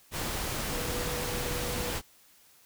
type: tone in noise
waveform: sine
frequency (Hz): 489.3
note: B4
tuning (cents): -16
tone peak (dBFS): -38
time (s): 0.7-1.96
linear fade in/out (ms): 50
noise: pink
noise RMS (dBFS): -33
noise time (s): 0.11-2.02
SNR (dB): -8
effects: white hiss -60 dBFS RMS until 2.65 s